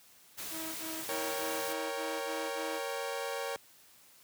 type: noise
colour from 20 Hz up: white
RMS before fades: -41 dBFS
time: 0.37-1.74 s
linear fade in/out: 20 ms
type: tone bursts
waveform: sawtooth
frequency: 321.1 Hz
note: E4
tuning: 45 cents flat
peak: -37 dBFS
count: 8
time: 0.5-2.804 s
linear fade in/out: 50 ms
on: 260 ms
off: 32 ms
type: chord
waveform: sawtooth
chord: G diminished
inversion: first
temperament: equal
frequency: 466.2 / 554.4 / 784 Hz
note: Bb4 / Db5 / G5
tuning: 0 / 0 / 0 cents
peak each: -35 / -34 / -38 dBFS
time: 1.09-3.56 s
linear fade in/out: 0 ms
effects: white hiss -60 dBFS RMS until 4.23 s + high-pass 80 Hz 12 dB/octave